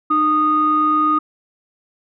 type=tone pair together; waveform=sine; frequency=304.7 / 1235 Hz; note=D#4 / D#6; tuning=-36 / -13 cents; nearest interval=2 octaves; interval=2423 cents; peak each=-19 / -13 dBFS; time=0.1-1.19 s; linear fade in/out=10 ms; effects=tanh soft clip ceiling -6 dBFS